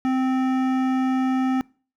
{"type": "tone with hard clipping", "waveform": "sine", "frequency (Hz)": 260.2, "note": "C4", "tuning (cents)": -9, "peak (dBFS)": -21, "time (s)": [0.05, 1.61], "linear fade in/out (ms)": 0, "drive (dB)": 14, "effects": ["noise-tail reverb RT60 0.4 s tail -24 dB re dry"]}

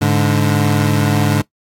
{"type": "tone pair together", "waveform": "25% pulse", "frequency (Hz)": [103.83, 144.98], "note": ["G#2", "D3"], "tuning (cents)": [0, -22], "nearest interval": "tritone", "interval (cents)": 578, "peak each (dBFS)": -11, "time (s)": [0.01, 1.42], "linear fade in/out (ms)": 10, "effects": ["noise-tail reverb RT60 0.1 s tail -19 dB re dry", "AAC 64 kbps"]}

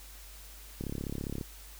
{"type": "click train", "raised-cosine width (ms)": 3, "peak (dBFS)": -23, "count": 22, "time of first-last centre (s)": [0.81, 1.412], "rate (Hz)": 34.9, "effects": ["added 50 Hz sine -49 dBFS peak until 1.79 s", "white hiss -52 dBFS RMS until 1.79 s"]}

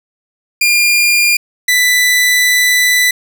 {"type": "tone pair in turn", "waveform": "sawtooth", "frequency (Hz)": [2407, 1986.3], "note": ["D7", "B6"], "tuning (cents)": [42, 9], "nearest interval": "minor third", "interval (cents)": 333, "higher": "first", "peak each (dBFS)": -5, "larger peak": "neither", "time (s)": [[0.61, 1.37], [1.68, 3.11]], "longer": "second", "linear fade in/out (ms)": 5, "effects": []}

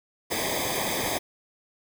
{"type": "noise with comb filter", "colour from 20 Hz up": "pink", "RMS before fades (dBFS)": -28, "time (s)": [0.3, 1.19], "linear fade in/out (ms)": 20, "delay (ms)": 0.71, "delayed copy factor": -0.95, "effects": []}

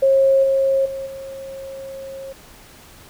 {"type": "tone with level steps", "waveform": "sine", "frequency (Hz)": 540, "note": "C#5", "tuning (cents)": -45, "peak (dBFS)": [-11, -14, -25, -30], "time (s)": [0.02, 2.33], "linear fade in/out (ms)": 10, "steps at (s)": [0.43, 0.85, 1.06], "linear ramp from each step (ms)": 10, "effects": ["pink hiss -45 dBFS RMS until 3.09 s"]}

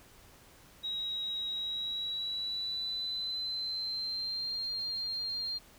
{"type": "tone with pitch glide", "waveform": "sine", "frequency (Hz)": [3827, 4198], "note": ["A#7", "C8"], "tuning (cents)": [45, 5], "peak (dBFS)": -33, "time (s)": [0.83, 5.59], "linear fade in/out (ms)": 20, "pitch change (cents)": 160, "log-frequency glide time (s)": [1.53, 4.58], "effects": ["pink hiss -58 dBFS RMS until 5.78 s"]}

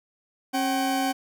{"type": "tone pair together", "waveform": "40% pulse", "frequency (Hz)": [270.1, 764], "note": ["C#4", "G5"], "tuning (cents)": [-45, -45], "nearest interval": "octave + tritone", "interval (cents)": 1800, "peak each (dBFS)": -25, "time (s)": [0.53, 1.13], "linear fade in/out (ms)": 20, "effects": []}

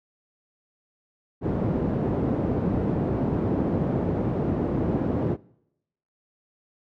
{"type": "band-pass noise", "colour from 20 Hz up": "pink", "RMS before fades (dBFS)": -25, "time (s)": [1.41, 5.37], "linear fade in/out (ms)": 50, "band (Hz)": [110, 440], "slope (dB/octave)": 12, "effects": ["noise-tail reverb RT60 0.8 s tail -23 dB re dry"]}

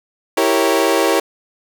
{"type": "chord", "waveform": "30% pulse", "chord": "E diminished seventh", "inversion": "none", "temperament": "equal", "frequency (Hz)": [329.6, 392, 466.2, 554.4], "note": ["E4", "G4", "Bb4", "Db5"], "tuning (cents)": [0, 0, 0, 0], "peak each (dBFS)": -16, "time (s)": [0.37, 1.2], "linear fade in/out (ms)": 5, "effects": []}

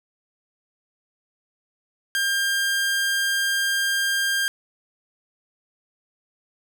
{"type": "tone pair in turn", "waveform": "sawtooth", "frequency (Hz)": [1600, 1600], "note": ["G6", "G6"], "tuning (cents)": [35, 35], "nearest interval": "unison", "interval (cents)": 0, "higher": "neither", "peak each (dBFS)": -17, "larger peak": "neither", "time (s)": [[2.15, 2.8], [2.8, 4.48]], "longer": "second", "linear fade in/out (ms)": 0, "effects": []}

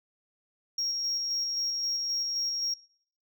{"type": "tone with tremolo", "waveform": "sine", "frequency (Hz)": 5588, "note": "F8", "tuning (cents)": 0, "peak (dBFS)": -25, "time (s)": [0.78, 2.74], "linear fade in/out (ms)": 5, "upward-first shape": "square", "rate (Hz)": 3.8, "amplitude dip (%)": 30, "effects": ["noise-tail reverb RT60 0.6 s tail -24 dB re dry", "tanh soft clip ceiling -25 dBFS"]}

